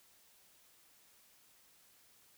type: silence
effects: white hiss -66 dBFS RMS until 2.37 s